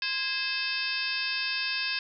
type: harmonic tone with a mistuned harmonic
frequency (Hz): 520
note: C5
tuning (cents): -11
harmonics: 2 / 3 / 4 / 5 / 6 / 7 / 8 / 9 / 10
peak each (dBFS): -44 / -35 / -44 / -32 / -40 / -38 / -42 / -35 / -36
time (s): 0.02-1.99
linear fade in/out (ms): 2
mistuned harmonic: 3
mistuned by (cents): +87
effects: none